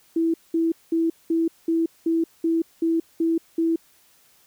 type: tone bursts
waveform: sine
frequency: 329.2 Hz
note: E4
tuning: 2 cents flat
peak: -18 dBFS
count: 10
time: 0.16-3.76 s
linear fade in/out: 5 ms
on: 180 ms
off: 200 ms
effects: white hiss -58 dBFS RMS until 4.46 s